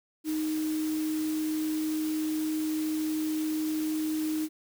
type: tone in noise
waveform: sine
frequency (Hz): 311.1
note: D#4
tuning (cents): 0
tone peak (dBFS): -27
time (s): 0.24-4.49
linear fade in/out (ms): 50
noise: white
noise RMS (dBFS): -42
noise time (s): 0.24-4.49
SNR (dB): +12
effects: none